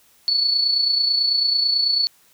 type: tone with amplitude modulation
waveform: sine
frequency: 4435 Hz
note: C#8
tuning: in tune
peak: -14 dBFS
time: 0.28-2.07 s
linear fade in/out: 0 ms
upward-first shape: sine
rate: 29.1 Hz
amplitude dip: 50%
effects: white hiss -56 dBFS RMS until 2.33 s